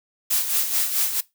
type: noise with tremolo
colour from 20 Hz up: blue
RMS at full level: -20 dBFS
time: 0.3-1.21 s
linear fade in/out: 10 ms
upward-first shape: sine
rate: 4.6 Hz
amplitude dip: 60%
effects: noise-tail reverb RT60 0.2 s tail -21 dB re dry